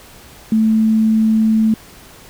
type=tone; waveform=sine; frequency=220 Hz; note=A3; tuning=in tune; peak=-10 dBFS; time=0.52-1.74 s; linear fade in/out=2 ms; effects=pink hiss -41 dBFS RMS until 2.29 s